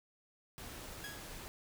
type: noise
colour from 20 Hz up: pink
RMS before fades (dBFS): -48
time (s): 0.58-1.48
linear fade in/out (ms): 0
type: tone with exponential decay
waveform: sawtooth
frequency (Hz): 1661.2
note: G#6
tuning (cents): 0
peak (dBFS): -38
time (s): 1.04-1.41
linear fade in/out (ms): 1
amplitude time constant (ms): 79
effects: none